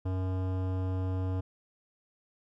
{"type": "tone with hard clipping", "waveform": "sine", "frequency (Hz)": 93.2, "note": "F#2", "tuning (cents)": 13, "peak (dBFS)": -31, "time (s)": [0.05, 1.41], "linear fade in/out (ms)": 10, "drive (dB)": 17, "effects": []}